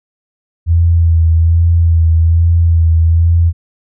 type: tone with vibrato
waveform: sine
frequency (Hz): 83.1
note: E2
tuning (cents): +15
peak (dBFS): -6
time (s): 0.66-3.53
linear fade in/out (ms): 50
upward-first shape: sine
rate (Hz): 1.2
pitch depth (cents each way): 30
effects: none